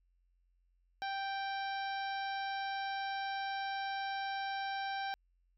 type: harmonic tone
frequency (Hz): 784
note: G5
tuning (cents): 0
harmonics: 1 / 2 / 3 / 4 / 5 / 6 / 7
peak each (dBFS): -37 / -42 / -49 / -51 / -49 / -56 / -53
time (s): 1.02-5.14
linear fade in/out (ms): 0
effects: added 44 Hz sine -70 dBFS peak until 5.57 s